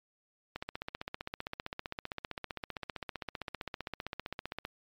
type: click train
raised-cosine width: 0.3 ms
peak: -21 dBFS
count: 64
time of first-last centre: 0.56-4.651 s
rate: 15.4 Hz
effects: MP3 96 kbps